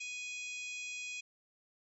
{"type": "harmonic tone", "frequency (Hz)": 830.6, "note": "G#5", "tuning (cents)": 0, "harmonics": [3, 4, 5, 6, 7, 8, 9], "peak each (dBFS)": [-41, -50, -56, -57, -53, -54, -52], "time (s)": [0, 1.21], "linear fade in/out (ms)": 10, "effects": []}